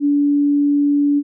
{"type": "tone", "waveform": "sine", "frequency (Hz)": 287.9, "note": "D4", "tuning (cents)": -34, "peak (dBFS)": -12, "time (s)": [0, 1.23], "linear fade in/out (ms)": 50, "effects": []}